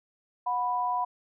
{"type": "tone pair together", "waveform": "sine", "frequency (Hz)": [729.4, 987.8], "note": ["F#5", "B5"], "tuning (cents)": [-25, 0], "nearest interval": "perfect fourth", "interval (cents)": 525, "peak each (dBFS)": [-30, -27], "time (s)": [0.46, 1.05], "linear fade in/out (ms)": 10, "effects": []}